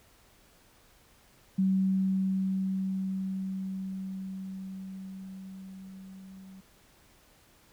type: tone with level ramp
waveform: sine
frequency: 190.5 Hz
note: G3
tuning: 49 cents flat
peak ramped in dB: -22 to -46 dBFS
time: 1.58-6.61 s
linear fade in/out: 10 ms
effects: pink hiss -61 dBFS RMS until 7.72 s